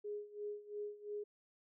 sine tone with tremolo, 415.3 Hz, G#4, in tune, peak -39 dBFS, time 0.04-1.24 s, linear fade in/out 10 ms, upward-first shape sine, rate 2.9 Hz, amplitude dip 85%, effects none

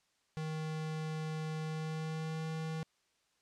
square tone with pitch glide, 156.9 to 159.37 Hz, D#3 to D#3, +15 to +42 cents, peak -37 dBFS, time 0.37-2.83 s, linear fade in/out 0 ms, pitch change +27 cents, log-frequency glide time 1.63-2.48 s, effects white hiss -75 dBFS RMS until 3.41 s + low-pass 7000 Hz 12 dB/octave

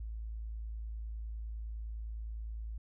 sine tone, 54.9 Hz, A1, 3 cents flat, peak -38 dBFS, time 0-2.78 s, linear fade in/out 5 ms, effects none

